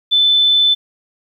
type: tone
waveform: sine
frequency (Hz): 3517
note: A7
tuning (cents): -1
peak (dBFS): -9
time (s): 0.11-0.75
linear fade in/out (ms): 20
effects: 8-bit